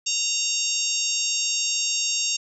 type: harmonic tone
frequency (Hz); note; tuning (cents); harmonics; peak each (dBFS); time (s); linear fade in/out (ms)
927; A#5; -10; 3 / 4 / 5 / 6 / 7 / 8; -29 / -31 / -32 / -28 / -28 / -29; 0.06-2.37; 10
effects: none